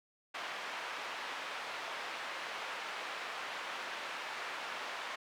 pink band-pass noise, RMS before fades -42 dBFS, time 0.34-5.16 s, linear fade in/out 10 ms, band 840 to 2900 Hz, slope 12 dB/octave, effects none

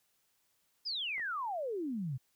sine exponential sweep, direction down, 5210 to 120 Hz, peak -34 dBFS, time 0.85-2.18 s, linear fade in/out 20 ms
clicks, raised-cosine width 0.5 ms, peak -38 dBFS, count 2, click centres 1.181 / 1.197 s
effects white hiss -75 dBFS RMS until 2.35 s

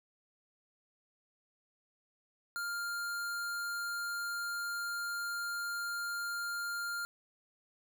square tone, 1401 Hz, F6, 5 cents sharp, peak -36 dBFS, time 2.56-7.05 s, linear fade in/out 0 ms, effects none

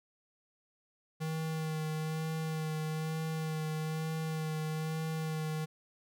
square tone with vibrato, 157.7 Hz, D#3, 24 cents sharp, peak -34 dBFS, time 1.2-5.66 s, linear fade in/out 20 ms, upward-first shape sine, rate 1.1 Hz, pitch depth 19 cents each way, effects none

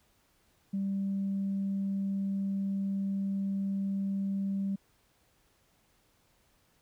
sine tone, 196 Hz, G3, in tune, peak -28 dBFS, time 0.73-4.76 s, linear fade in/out 10 ms, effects tanh soft clip ceiling -25 dBFS + pink hiss -69 dBFS RMS until 6.81 s

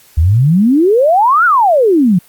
sine exponential two-way sweep, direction up then down, 72.8 to 1480 to 166.1 Hz, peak -6 dBFS, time 0.17-2.19 s, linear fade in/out 10 ms, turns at 1.45 s, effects white hiss -45 dBFS RMS until 2.28 s + Opus 48 kbps

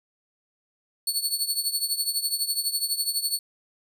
20% pulse tone with tremolo, 4427 Hz, C#8, 3 cents flat, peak -15 dBFS, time 1.07-3.39 s, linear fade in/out 2 ms, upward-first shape triangle, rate 12 Hz, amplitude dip 85%, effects none

